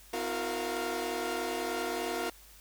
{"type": "tone cluster", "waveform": "sawtooth", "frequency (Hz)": [253.2, 322.5, 363.3, 463.3, 696], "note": ["B3", "E4", "F#4", "A#4", "F5"], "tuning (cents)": [43, -38, -32, -11, -6], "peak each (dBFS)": [-39, -37, -33, -33, -34], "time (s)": [0.13, 2.3], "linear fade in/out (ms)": 5, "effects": ["added 50 Hz sine -57 dBFS peak until 2.6 s", "white hiss -56 dBFS RMS until 2.6 s"]}